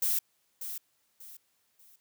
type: noise with echo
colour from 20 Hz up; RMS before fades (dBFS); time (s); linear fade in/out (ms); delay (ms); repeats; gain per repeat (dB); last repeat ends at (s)
violet; -28; 0.02-0.19; 5; 590; 3; -10; 1.96
effects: white hiss -73 dBFS RMS until 2 s + high-pass 60 Hz 12 dB/octave